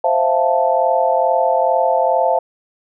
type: chord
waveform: sine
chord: F major seventh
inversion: second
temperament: equal with one note detuned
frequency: 523.3 / 656.2 / 698.5 / 880 Hz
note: C5 / E5 / F5 / A5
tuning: 0 / -8 / 0 / 0 cents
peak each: -18 dBFS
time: 0.04-2.39 s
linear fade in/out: 5 ms
effects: none